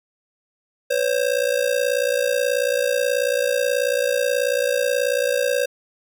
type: ring-modulated tone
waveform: square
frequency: 531 Hz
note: C5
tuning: 25 cents sharp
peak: -16 dBFS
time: 0.9-5.66 s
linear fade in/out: 10 ms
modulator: 29.2 Hz
effects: none